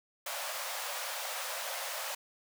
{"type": "high-pass noise", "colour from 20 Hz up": "pink", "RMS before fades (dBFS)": -38, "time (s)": [0.26, 2.15], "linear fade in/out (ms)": 5, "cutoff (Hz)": 520, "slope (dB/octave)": 96, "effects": []}